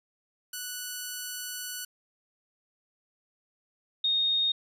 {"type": "tone pair in turn", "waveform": ["5% pulse", "sine"], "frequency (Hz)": [1481, 3706], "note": ["F#6", "A#7"], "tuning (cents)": [1, -11], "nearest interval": "octave + major third", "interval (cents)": 1588, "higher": "second", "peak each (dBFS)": -23, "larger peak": "neither", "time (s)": [[0.53, 1.85], [4.04, 4.52]], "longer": "first", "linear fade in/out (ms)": 5, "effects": ["resampled to 32000 Hz"]}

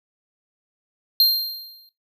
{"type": "tone with exponential decay", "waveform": "square", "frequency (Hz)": 4186, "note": "C8", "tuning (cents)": 0, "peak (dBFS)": -11, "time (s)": [1.2, 1.89], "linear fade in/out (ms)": 1, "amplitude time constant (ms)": 150, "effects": ["noise-tail reverb RT60 0.2 s tail -17 dB re dry"]}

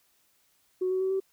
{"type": "tone with pitch steps", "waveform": "sine", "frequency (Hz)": [369.3, 374.2, 379.2, 384.3], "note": ["F#4", "F#4", "F#4", "G4"], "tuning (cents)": [-3, 20, 43, -34], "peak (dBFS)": -24, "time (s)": [0.81, 1.202], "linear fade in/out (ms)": 10, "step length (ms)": 98, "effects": ["tanh soft clip ceiling -20 dBFS", "white hiss -68 dBFS RMS until 1.32 s"]}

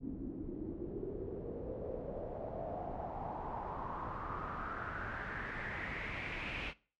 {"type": "noise with low-pass filter sweep", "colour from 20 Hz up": "pink", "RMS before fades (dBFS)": -42, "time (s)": [0, 6.74], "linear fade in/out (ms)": 50, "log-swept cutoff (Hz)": [270, 2700], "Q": 4.9, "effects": ["noise-tail reverb RT60 0.4 s tail -21 dB re dry"]}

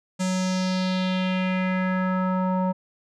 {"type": "tone with low-pass filter sweep", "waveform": "square", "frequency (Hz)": 185.6, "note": "F#3", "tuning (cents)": 6, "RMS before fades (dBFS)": -24, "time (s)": [0.19, 2.73], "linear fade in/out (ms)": 20, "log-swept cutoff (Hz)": [7800, 850], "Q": 2.7, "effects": []}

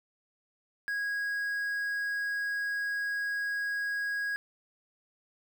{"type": "tone with quantisation", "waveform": "triangle", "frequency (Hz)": 1650, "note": "G#6", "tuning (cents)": -12, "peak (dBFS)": -28, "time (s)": [0.88, 4.36], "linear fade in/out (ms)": 0, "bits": 9, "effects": []}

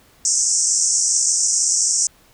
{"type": "band-pass noise", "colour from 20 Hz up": "pink", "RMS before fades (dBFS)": -18, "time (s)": [0.25, 2.07], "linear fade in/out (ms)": 2, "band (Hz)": [5500, 8500], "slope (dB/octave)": 96, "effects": ["pink hiss -53 dBFS RMS until 2.33 s"]}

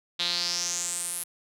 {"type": "tone with band-pass filter sweep", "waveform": "sawtooth", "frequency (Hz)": 174.61, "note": "F3", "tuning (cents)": 0, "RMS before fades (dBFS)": -30, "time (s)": [0.19, 1.24], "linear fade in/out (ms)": 10, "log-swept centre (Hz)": [3700, 11000], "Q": 5.3, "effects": []}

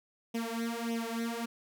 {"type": "tone with flanger", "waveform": "sawtooth", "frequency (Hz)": 230.9, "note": "A#3", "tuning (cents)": -16, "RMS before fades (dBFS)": -35, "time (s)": [0.34, 1.46], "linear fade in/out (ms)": 10, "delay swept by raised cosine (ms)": [0.33, 3.83], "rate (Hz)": 1.7, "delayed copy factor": 0.85, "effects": []}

